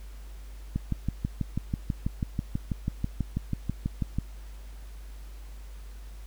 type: click train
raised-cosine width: 5 ms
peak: -15 dBFS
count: 22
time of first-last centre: 0.76-4.186 s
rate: 6.13 Hz
effects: added 50 Hz sine -40 dBFS peak until 6.26 s + pink hiss -56 dBFS RMS until 6.26 s